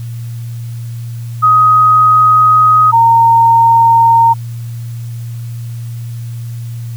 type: tone pair in turn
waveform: sine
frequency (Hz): 1256 / 919.2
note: D#6 / A#5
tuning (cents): +16 / -25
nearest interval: perfect fourth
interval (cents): 541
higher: first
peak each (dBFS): -4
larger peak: neither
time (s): 1.42-2.92 / 2.92-4.34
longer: first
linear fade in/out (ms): 20
effects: added 117 Hz sine -20 dBFS peak until 6.96 s + white hiss -42 dBFS RMS until 6.96 s